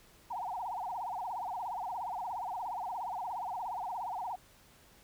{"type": "tone with vibrato", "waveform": "sine", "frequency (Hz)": 830.6, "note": "G#5", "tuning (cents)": 0, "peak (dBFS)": -35, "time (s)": [0.3, 4.36], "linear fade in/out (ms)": 10, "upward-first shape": "sine", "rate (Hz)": 17, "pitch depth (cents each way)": 260, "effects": ["pink hiss -61 dBFS RMS until 5.03 s"]}